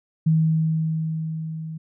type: tone with level ramp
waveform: sine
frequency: 159.5 Hz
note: D#3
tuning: 43 cents sharp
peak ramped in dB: -14 to -30 dBFS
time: 0.26-1.78 s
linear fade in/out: 10 ms
effects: none